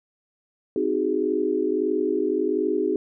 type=chord; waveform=sine; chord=Ab dominant seventh; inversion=first; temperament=just; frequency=259.6 / 311.5 / 373.8 / 415.3 Hz; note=C4 / Eb4 / Gb4 / Ab4; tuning=-13 / +2 / +18 / 0 cents; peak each=-30 / -26 / -25 / -25 dBFS; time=0.76-2.96 s; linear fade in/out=2 ms; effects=none